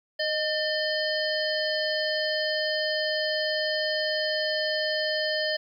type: harmonic tone with a mistuned harmonic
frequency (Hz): 618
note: D#5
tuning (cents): -12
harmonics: 1 / 3 / 5 / 7 / 8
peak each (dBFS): -28 / -30 / -34 / -33 / -34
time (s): 0.19-5.57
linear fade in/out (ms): 10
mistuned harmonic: 3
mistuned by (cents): -51
effects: 10-bit